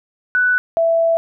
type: tone pair in turn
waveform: sine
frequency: 1488 / 662.8 Hz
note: F#6 / E5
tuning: +9 / +9 cents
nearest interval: octave + major second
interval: 1400 cents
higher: first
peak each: -12 dBFS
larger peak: neither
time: 0.35-0.58 / 0.77-1.17 s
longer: second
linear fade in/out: 0 ms
effects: none